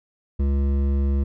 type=tone with hard clipping; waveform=sine; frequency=69.2 Hz; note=C#2; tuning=2 cents flat; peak=-20 dBFS; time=0.39-1.24 s; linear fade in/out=10 ms; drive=11 dB; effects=none